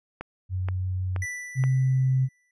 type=click train; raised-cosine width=0.5 ms; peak=-19 dBFS; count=4; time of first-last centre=0.21-1.639 s; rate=2.1 Hz
type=tone with vibrato; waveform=sine; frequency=92.5 Hz; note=F#2; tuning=in tune; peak=-25 dBFS; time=0.49-1.26 s; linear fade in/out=50 ms; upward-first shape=triangle; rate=6 Hz; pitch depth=8 cents each way
type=tone with exponential decay; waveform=square; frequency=1976 Hz; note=B6; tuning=in tune; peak=-29 dBFS; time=1.22-2.51 s; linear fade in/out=2 ms; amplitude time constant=280 ms
type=tone; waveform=sine; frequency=130.81 Hz; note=C3; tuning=in tune; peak=-19 dBFS; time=1.55-2.29 s; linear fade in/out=50 ms
effects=resampled to 22050 Hz